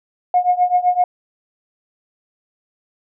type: tone with tremolo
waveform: sine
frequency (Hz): 720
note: F#5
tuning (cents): -47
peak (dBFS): -8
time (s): 0.34-1.04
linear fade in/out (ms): 2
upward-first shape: triangle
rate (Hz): 7.8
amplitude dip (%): 95
effects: tanh soft clip ceiling -5 dBFS